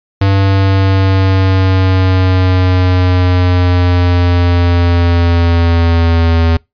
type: linear sweep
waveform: square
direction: down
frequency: 98 to 82.41 Hz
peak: -8 dBFS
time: 0.21-6.57 s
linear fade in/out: 5 ms
effects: noise-tail reverb RT60 0.2 s tail -25 dB re dry + resampled to 11025 Hz